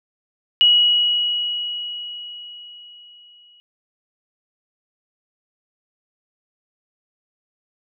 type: tone with exponential decay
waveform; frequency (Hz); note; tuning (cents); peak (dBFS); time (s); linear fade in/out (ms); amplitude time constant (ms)
sine; 2913; F#7; -28; -9; 0.61-3.6; 0; 650
effects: none